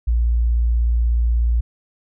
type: tone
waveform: sine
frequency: 58.27 Hz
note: A#1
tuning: in tune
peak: -14 dBFS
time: 0.07-1.61 s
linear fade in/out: 10 ms
effects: none